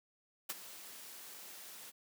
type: noise with ADSR envelope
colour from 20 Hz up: white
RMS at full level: -37 dBFS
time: 0.49-1.92 s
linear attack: 11 ms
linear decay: 29 ms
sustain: -14 dB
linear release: 30 ms
effects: high-pass 200 Hz 12 dB/octave